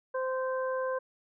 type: harmonic tone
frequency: 519 Hz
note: C5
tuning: 14 cents flat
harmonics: 1 / 2 / 3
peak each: -30 / -36 / -40 dBFS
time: 0.14-0.99 s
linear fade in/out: 10 ms
effects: none